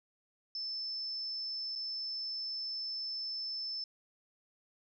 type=tone with dropouts; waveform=sine; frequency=5274 Hz; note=E8; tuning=in tune; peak=-36 dBFS; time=0.55-3.84 s; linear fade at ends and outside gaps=2 ms; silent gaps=1.754-1.758 s; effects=none